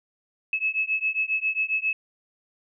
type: beating tone pair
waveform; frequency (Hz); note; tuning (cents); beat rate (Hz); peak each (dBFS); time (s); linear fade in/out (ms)
sine; 2587 / 2594.4; E7 / E7; -33 / -28; 7.4; -26; 0.53-1.93; 2
effects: none